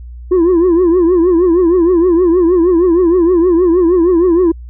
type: tone with vibrato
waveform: sine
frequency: 349.2 Hz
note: F4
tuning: in tune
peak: -4 dBFS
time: 0.31-4.52 s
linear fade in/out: 10 ms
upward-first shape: triangle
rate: 6.4 Hz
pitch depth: 140 cents each way
effects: tanh soft clip ceiling -6 dBFS + added 60 Hz sine -27 dBFS peak until 4.69 s